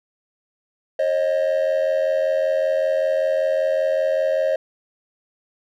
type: tone pair together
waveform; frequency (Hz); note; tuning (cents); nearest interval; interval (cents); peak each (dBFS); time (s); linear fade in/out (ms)
triangle; 539 / 624.2; C#5 / D#5; -49 / +5; minor third; 254; -17; 0.99-4.56; 5
effects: tanh soft clip ceiling -12 dBFS